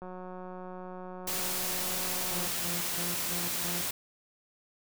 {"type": "click train", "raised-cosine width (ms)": 1, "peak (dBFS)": -30, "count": 449, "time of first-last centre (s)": [0.02, 2.468], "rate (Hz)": 183}
{"type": "noise", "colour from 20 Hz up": "white", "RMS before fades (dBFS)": -33, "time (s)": [1.27, 3.91], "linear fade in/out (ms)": 5}
{"type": "tone with tremolo", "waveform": "sawtooth", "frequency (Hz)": 174.61, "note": "F3", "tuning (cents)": 0, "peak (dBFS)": -33, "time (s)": [2.31, 3.88], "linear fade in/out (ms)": 20, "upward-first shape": "square", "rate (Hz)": 3, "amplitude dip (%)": 70}
{"effects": []}